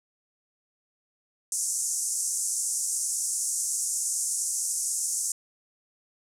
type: band-pass noise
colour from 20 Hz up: white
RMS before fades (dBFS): -29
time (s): 1.52-5.32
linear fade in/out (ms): 2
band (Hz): 6000 to 10000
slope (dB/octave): 48
effects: none